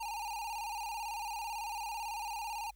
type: tone with vibrato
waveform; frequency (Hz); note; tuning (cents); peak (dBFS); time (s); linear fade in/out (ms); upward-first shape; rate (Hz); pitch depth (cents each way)
square; 870; A5; -20; -38; 0-2.71; 10; square; 18; 92
effects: added 50 Hz sine -58 dBFS peak until 2.75 s + white hiss -75 dBFS RMS until 2.75 s